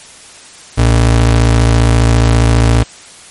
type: ring-modulated tone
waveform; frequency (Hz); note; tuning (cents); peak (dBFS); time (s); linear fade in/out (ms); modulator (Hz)
square; 88.4; F2; +22; -4; 0.77-2.84; 20; 27.4
effects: white hiss -36 dBFS RMS until 3.3 s + MP3 48 kbps